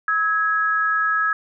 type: tone pair together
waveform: sine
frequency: 1291.4 / 1661.2 Hz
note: E6 / G#6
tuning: -36 / 0 cents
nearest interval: major third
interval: 436 cents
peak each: -20 dBFS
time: 0.08-1.33 s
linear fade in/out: 2 ms
effects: none